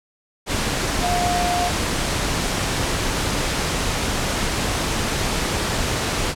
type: tone in noise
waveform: sine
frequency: 709 Hz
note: F5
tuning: 26 cents sharp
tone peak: -20 dBFS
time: 1-1.71 s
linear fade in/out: 50 ms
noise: pink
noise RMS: -22 dBFS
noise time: 0.46-6.35 s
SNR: -1 dB
effects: low-pass 9000 Hz 12 dB/octave